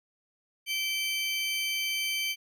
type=tone pair together; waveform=35% pulse; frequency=2320 / 3094 Hz; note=D7 / G7; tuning=-22 / -23 cents; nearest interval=perfect fourth; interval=499 cents; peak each=-29 / -30 dBFS; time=0.66-2.36 s; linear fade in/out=50 ms; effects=none